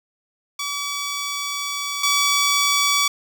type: tone pair in turn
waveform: 10% pulse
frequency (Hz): 1143 / 1143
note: D6 / D6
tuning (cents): -47 / -47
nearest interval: unison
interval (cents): 0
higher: neither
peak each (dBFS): -16 / -8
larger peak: second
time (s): 0.59-2.03 / 2.03-3.08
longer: first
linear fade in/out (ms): 5
effects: none